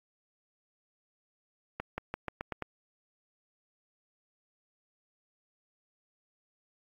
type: accelerating click train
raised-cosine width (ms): 0.5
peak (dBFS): -19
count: 7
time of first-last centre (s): 1.8-2.623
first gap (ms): 180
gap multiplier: 0.89
effects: AAC 48 kbps